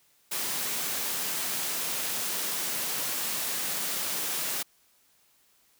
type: high-pass noise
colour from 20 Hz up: white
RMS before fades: -31 dBFS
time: 0.31-4.63 s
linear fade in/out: 10 ms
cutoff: 130 Hz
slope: 48 dB/octave
effects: white hiss -65 dBFS RMS until 5.79 s